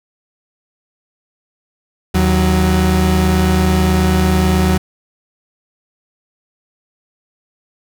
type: tone pair together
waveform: 35% pulse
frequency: 78.3 / 185.78 Hz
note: D#2 / F#3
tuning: +11 / +7 cents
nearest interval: octave + minor third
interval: 1496 cents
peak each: -12 dBFS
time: 2.14-4.78 s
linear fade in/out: 10 ms
effects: none